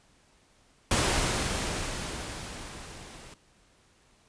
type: noise with level ramp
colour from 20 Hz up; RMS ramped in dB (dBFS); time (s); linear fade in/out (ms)
pink; -24 to -48; 0.91-3.34; 2
effects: pink hiss -63 dBFS RMS until 4.28 s + resampled to 22050 Hz